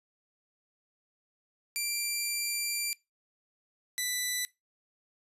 10% pulse tone pair in turn, 2362 / 1986.2 Hz, D7 / B6, +9 / +9 cents, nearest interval minor third, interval 300 cents, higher first, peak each -21 dBFS, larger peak neither, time 1.76-2.93 / 3.98-4.45 s, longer first, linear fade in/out 0 ms, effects noise-tail reverb RT60 0.2 s tail -21 dB re dry + resampled to 32000 Hz

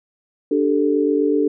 sine chord, D suspended fourth, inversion none, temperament equal, 293.7 / 392 / 440 Hz, D4 / G4 / A4, 0 / 0 / 0 cents, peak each -18 / -21 / -19 dBFS, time 0.51-1.48 s, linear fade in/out 5 ms, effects none

